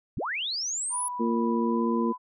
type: linear sweep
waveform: sine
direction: up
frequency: 46.25 to 10870 Hz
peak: -28 dBFS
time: 0.17-1.08 s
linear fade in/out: 0 ms
type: tone with pitch glide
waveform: sine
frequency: 985 to 1002.2 Hz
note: B5 to B5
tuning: -5 to +25 cents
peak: -31 dBFS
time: 0.9-2.18 s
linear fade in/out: 50 ms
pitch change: +30 cents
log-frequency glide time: 1.65-1.83 s
type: harmonic tone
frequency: 116 Hz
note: A#2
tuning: 8 cents flat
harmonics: 2 / 3 / 4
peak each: -25 / -29 / -32 dBFS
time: 1.19-2.13 s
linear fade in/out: 20 ms
effects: none